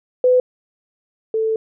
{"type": "tone pair in turn", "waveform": "sine", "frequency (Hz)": [503, 442.1], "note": ["B4", "A4"], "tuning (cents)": [32, 8], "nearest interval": "major second", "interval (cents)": 224, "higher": "first", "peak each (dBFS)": [-10, -16], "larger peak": "first", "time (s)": [[0.24, 0.4], [1.34, 1.56]], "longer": "second", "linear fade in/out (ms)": 2, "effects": []}